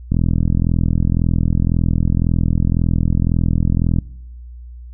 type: click train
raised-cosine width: 5 ms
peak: -4 dBFS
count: 163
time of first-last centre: 0.12-3.986 s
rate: 41.9 Hz
effects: noise-tail reverb RT60 1.0 s tail -24 dB re dry + added 60 Hz sine -32 dBFS peak until 4.93 s